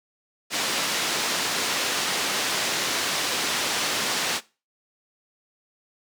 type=band-pass noise; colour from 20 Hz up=white; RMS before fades=-26 dBFS; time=0.5-4.41 s; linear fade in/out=50 ms; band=180 to 5400 Hz; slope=12 dB/octave; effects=noise-tail reverb RT60 0.3 s tail -20 dB re dry